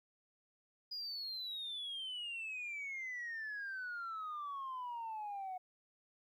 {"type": "exponential sweep", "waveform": "sine", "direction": "down", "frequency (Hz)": [4938, 731], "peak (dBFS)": -39, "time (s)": [0.91, 5.58], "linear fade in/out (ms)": 10, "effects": ["tanh soft clip ceiling -38 dBFS", "13-bit"]}